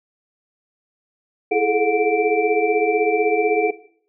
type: tone cluster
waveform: sine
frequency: 332.7 / 418.2 / 434.1 / 724 / 2338 Hz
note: E4 / G#4 / A4 / F#5 / D7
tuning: +16 / +12 / -23 / -38 / -8 cents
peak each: -25 / -20 / -20 / -22 / -25 dBFS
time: 1.51-3.71 s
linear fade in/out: 10 ms
effects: noise-tail reverb RT60 0.6 s tail -17 dB re dry